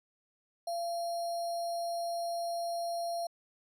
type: tone with sample-and-hold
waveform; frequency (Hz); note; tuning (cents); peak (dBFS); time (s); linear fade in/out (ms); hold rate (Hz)
sine; 684; F5; -36; -32; 0.67-3.27; 5; 4900
effects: resampled to 32000 Hz